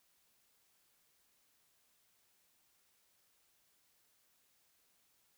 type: silence
effects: white hiss -74 dBFS RMS until 5.37 s